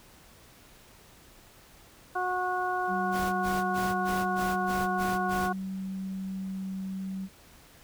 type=harmonic tone; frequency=365.1 Hz; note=F#4; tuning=23 cents flat; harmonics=1 / 2 / 3 / 4; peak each=-35 / -30 / -33 / -34 dBFS; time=2.15-5.53 s; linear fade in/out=10 ms
type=tone; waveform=sine; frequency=190.8 Hz; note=G3; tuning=47 cents flat; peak=-32 dBFS; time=2.87-7.29 s; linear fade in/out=50 ms
type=noise bursts; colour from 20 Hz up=pink; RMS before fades=-38 dBFS; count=8; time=3.11-5.5 s; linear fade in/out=50 ms; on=220 ms; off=90 ms
effects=pink hiss -55 dBFS RMS until 7.83 s